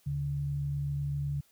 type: tone pair together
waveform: sine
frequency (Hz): 74.6 / 142.46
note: D2 / C#3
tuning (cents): +28 / +48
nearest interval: major seventh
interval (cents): 1120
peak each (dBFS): -39 / -30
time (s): 0.06-1.41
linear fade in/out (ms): 10
effects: white hiss -66 dBFS RMS until 1.51 s